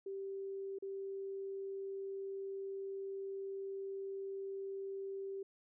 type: tone with dropouts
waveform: sine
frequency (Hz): 390.4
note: G4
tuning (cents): -7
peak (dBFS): -40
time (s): 0.06-5.43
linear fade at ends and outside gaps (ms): 5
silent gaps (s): 0.787-0.823
effects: none